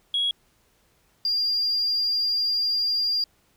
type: tone pair in turn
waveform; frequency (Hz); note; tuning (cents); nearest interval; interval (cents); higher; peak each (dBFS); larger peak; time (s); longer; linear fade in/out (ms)
sine; 3322 / 4796; G#7 / D8; 0 / +36; tritone; 636; second; -20; neither; 0.14-0.31 / 1.25-3.24; second; 2
effects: tanh soft clip ceiling -17 dBFS + pink hiss -64 dBFS RMS until 3.56 s

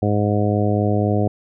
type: harmonic tone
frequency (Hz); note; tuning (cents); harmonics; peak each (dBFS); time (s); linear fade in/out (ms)
103.83; G#2; 0; 1 / 2 / 3 / 4 / 5 / 6 / 7; -19 / -22 / -24 / -25 / -26 / -27 / -27; 0.02-1.28; 5
effects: none

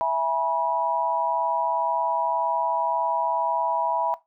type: chord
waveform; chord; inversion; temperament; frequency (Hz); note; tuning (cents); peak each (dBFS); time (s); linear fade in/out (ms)
sine; E major; none; equal with one note detuned; 659.3 / 830.6 / 972.5; E5 / G#5 / B5; 0 / 0 / -27; -26 / -28 / -24; 0.01-4.14; 0
effects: noise-tail reverb RT60 0.2 s tail -18 dB re dry

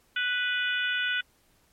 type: harmonic tone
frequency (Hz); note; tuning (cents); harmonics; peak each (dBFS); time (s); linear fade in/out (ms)
493.9; B4; 0; 3 / 4 / 5 / 6 / 7; -27 / -37 / -34 / -33 / -36; 0.16-1.21; 5
effects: pink hiss -65 dBFS RMS until 1.72 s + MP3 64 kbps

